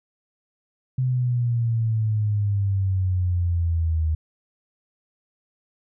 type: exponential sweep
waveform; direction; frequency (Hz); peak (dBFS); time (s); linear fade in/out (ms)
sine; down; 129.4 to 78; -19; 0.98-4.15; 5
effects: none